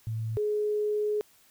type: tone pair in turn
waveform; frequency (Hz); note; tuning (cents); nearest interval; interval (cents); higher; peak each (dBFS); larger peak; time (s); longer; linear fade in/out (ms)
sine; 111.4 / 420.6; A2 / G#4; +22 / +22; octave + major seventh; 2300; second; -29 / -25; second; 0.07-0.37 / 0.37-1.21; second; 0
effects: white hiss -61 dBFS RMS until 1.5 s